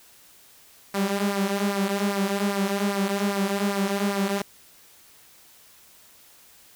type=tone with flanger; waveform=sawtooth; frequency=199.2 Hz; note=G3; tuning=28 cents sharp; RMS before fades=-25 dBFS; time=0.94-4.42 s; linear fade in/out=5 ms; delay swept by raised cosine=0.28 to 5.98 ms; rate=2.5 Hz; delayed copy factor=-0.65; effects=white hiss -53 dBFS RMS until 6.75 s